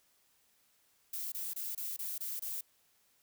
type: noise bursts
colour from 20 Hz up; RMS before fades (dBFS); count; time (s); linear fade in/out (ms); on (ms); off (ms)
violet; -39; 7; 1.13-2.61; 5; 190; 25
effects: white hiss -71 dBFS RMS until 3.22 s